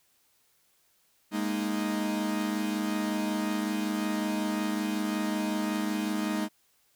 45% pulse chord, Ab suspended second, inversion none, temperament equal, 207.7 / 233.1 / 311.1 Hz, Ab3 / Bb3 / Eb4, 0 / 0 / 0 cents, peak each -31 / -35 / -32 dBFS, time 1.31-6.49 s, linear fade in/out 50 ms, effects white hiss -68 dBFS RMS until 6.95 s

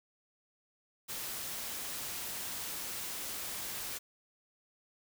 white noise, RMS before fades -40 dBFS, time 1.08-3.99 s, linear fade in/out 20 ms, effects none

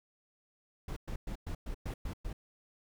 brown noise bursts, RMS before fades -38 dBFS, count 8, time 0.88-2.33 s, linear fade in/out 5 ms, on 85 ms, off 110 ms, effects none

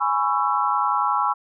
sine chord, C# minor seventh, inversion second, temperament just, 831.5 / 997.9 / 1108.7 / 1330.5 Hz, G#5 / B5 / C#6 / E6, +2 / +18 / 0 / +16 cents, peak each -24 dBFS, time 0-1.34 s, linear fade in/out 20 ms, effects none

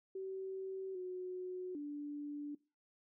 sine tone with pitch steps, 381.9 / 366.2 / 291.8 Hz, G4 / F#4 / D4, -45 / -18 / -11 cents, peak -40 dBFS, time 0.15-2.55 s, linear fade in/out 5 ms, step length 800 ms, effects noise-tail reverb RT60 0.3 s tail -21 dB re dry

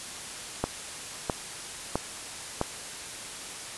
click train, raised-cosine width 1 ms, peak -11 dBFS, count 4, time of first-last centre 0.64-2.614 s, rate 1.52 Hz, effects white hiss -39 dBFS RMS until 3.77 s + resampled to 24000 Hz

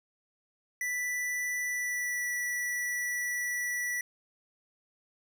square tone with pitch glide, 1975.5 to 1955.1 Hz, B6 to B6, 0 to -18 cents, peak -31 dBFS, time 0.81-4.01 s, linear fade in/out 2 ms, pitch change -18 cents, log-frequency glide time 1.65-2.29 s, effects none

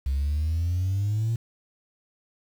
sine exponential sweep, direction up, 65.7 to 116.9 Hz, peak -21 dBFS, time 0.06-1.36 s, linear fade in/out 5 ms, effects tanh soft clip ceiling -19 dBFS + 8-bit

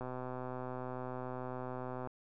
click train, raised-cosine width 1 ms, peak -28 dBFS, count 263, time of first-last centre 0.01-2.073 s, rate 127 Hz, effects none

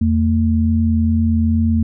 sine tone pair together, 84.5 / 225.6 Hz, E2 / A3, +43 / +44 cents, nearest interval octave + perfect fourth, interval 1701 cents, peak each -15 dBFS, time 0.01-1.83 s, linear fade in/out 5 ms, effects none

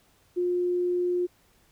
sine tone, 355.9 Hz, F4, 33 cents sharp, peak -23 dBFS, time 0.36-1.27 s, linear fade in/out 20 ms, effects pink hiss -63 dBFS RMS until 1.71 s

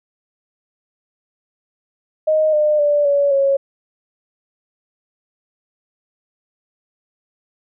sine tone with pitch steps, 622.3 / 603.5 / 585.3 / 567.7 / 550.6 Hz, D#5 / D5 / D5 / C#5 / C#5, 0 / +47 / -6 / +41 / -12 cents, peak -12 dBFS, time 2.27-3.57 s, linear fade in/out 10 ms, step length 260 ms, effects none

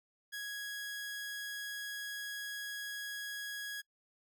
sawtooth tone, 1661.2 Hz, G#6, in tune, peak -36 dBFS, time 0.32-3.82 s, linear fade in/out 20 ms, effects noise-tail reverb RT60 0.1 s tail -25 dB re dry

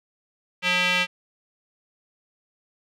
square tone with band-pass filter, 180.3 Hz, F#3, 45 cents flat, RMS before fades -22 dBFS, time 0.62-1.07 s, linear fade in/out 50 ms, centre 2600 Hz, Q 2.8, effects none

